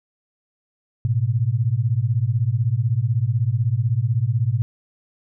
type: beating tone pair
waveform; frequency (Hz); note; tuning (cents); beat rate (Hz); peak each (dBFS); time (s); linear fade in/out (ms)
sine; 108.4 / 124.4; A2 / B2; -25 / +13; 16; -20; 1.05-4.62; 0
effects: none